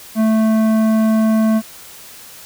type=tone with tanh clipping; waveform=sine; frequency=220 Hz; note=A3; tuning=in tune; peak=-13 dBFS; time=0.15-1.62 s; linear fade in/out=50 ms; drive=13 dB; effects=white hiss -38 dBFS RMS until 2.45 s